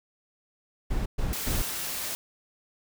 brown noise bursts, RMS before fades -27 dBFS, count 3, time 0.9-1.62 s, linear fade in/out 10 ms, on 160 ms, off 120 ms
white noise, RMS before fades -33 dBFS, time 1.33-2.15 s, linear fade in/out 0 ms
effects none

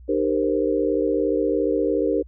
sine chord, C minor seventh, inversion first, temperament equal with one note detuned, 303.8 / 392 / 466.2 / 523.3 Hz, Eb4 / G4 / Bb4 / C5, -41 / 0 / 0 / 0 cents, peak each -24 / -24 / -23 / -26 dBFS, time 0.08-2.23 s, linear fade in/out 20 ms, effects added 61 Hz sine -41 dBFS peak until 2.27 s

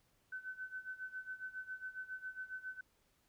sine tone with tremolo, 1518 Hz, F#6, 44 cents sharp, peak -40 dBFS, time 0.32-2.81 s, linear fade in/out 5 ms, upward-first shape sine, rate 7.3 Hz, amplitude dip 85%, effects pink hiss -75 dBFS RMS until 3.28 s

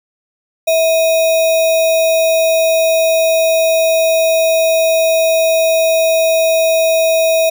sine tone with sample-and-hold, 650 Hz, E5, 24 cents flat, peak -9 dBFS, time 0.67-7.5 s, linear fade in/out 10 ms, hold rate 3150 Hz, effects none

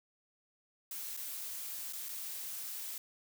blue noise with dropouts, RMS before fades -42 dBFS, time 0.91-2.98 s, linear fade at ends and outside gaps 2 ms, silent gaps 1.167-1.173 / 1.926-1.932 / 2.086-2.09 s, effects none

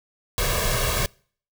pink noise with comb filter, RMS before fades -23 dBFS, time 0.38-1.06 s, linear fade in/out 0 ms, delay 1.8 ms, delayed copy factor +0.8, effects noise-tail reverb RT60 0.5 s tail -26 dB re dry

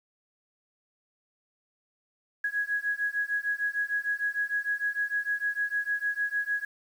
sine beating tone pair, 1661.2 / 1667.8 Hz, G#6 / G#6, 0 / +7 cents, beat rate 6.6 Hz, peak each -30 / -30 dBFS, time 2.44-6.65 s, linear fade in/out 5 ms, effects 9-bit

